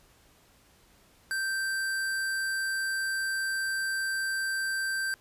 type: tone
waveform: square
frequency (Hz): 1565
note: G6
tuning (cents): -3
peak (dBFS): -29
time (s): 1.31-5.14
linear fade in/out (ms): 0
effects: pink hiss -61 dBFS RMS until 5.2 s + resampled to 32000 Hz